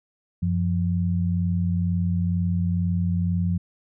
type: tone pair together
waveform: sine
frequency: 92.5 / 174.62 Hz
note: F#2 / F3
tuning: 0 / 0 cents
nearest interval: major seventh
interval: 1100 cents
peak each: -23 dBFS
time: 0.42-3.58 s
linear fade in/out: 10 ms
effects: none